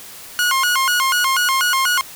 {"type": "tone with vibrato", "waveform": "sawtooth", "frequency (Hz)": 1244.5, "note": "D#6", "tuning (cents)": 0, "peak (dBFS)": -11, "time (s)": [0.39, 2.01], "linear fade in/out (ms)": 0, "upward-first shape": "square", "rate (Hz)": 4.1, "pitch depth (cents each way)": 270, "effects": ["white hiss -37 dBFS RMS until 2.15 s"]}